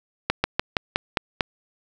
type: slowing click train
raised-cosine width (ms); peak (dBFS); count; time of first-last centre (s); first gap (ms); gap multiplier
0.3; -3; 7; 0.3-1.408; 140; 1.11
effects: none